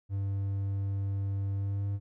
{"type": "tone with pitch glide", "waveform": "triangle", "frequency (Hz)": [98.6, 100.15], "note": ["G2", "G2"], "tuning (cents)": [11, 38], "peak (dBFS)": -27, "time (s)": [0.09, 2], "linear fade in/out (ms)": 50, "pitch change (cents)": 27, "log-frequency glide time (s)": [1.55, 1.88], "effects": []}